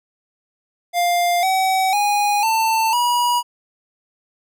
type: tone with pitch steps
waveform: square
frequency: 700 / 759 / 822.9 / 892.2 / 967.3 Hz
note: F5 / F#5 / G#5 / A5 / B5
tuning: +4 / +44 / -16 / +24 / -36 cents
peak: -16 dBFS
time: 0.93-3.43 s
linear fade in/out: 50 ms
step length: 500 ms
effects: none